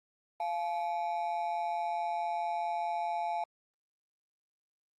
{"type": "ring-modulated tone", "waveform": "triangle", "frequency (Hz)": 775, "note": "G5", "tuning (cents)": -20, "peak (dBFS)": -26, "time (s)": [0.4, 3.44], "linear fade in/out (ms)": 2, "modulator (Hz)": 82.3, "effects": ["Opus 24 kbps"]}